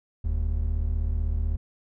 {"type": "tone pair together", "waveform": "triangle", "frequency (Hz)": [41.24, 77.2], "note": ["E1", "D#2"], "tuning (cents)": [2, -13], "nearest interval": "major seventh", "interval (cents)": 1085, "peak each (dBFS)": -24, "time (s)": [0.24, 1.57], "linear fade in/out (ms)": 10, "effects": []}